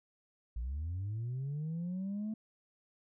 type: linear sweep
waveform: sine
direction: up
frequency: 53.8 to 220.5 Hz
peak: -33 dBFS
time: 0.56-2.34 s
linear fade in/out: 5 ms
effects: tanh soft clip ceiling -33 dBFS